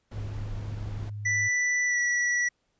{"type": "noise", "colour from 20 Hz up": "brown", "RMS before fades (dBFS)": -38, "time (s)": [0.11, 1.1], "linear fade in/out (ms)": 10}
{"type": "tone", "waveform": "sine", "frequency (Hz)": 103.83, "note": "G#2", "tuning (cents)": 0, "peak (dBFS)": -33, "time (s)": [0.13, 1.49], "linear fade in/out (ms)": 20}
{"type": "tone with pitch glide", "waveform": "square", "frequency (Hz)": [1975.5, 1944.9], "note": ["B6", "B6"], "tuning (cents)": [0, -27], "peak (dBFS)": -24, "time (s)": [1.25, 2.49], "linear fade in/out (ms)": 10, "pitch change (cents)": -27, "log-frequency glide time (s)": [1.86, 1.98]}
{"effects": ["pink hiss -74 dBFS RMS until 2.79 s", "resampled to 16000 Hz"]}